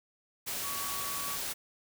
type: tone in noise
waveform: sine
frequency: 1130 Hz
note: C#6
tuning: 33 cents sharp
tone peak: -40 dBFS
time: 0.63-1.37 s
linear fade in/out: 20 ms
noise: white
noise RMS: -36 dBFS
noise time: 0.46-1.54 s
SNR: -7 dB
effects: none